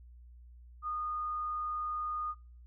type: tone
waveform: sine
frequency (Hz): 1228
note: D#6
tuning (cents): -23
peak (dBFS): -33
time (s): 0.82-2.35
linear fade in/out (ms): 50
effects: noise-tail reverb RT60 0.4 s tail -24 dB re dry + added 60 Hz sine -51 dBFS peak until 2.66 s